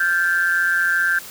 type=tone with amplitude modulation; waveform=sine; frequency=1568 Hz; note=G6; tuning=in tune; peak=-12 dBFS; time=0-1.19 s; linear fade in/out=5 ms; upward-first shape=sine; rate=175 Hz; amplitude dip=80%; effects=white hiss -37 dBFS RMS until 1.3 s

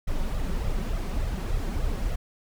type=noise with flanger; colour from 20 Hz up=brown; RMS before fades=-27 dBFS; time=0.07-2.16 s; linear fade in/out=10 ms; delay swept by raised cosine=1.5 to 5.4 ms; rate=3.4 Hz; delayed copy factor=+0.75; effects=none

